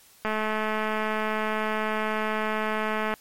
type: click train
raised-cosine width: 0.5 ms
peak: -13 dBFS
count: 625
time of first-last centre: 0.25-3.139 s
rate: 216 Hz
effects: white hiss -55 dBFS RMS until 3.2 s + MP3 64 kbps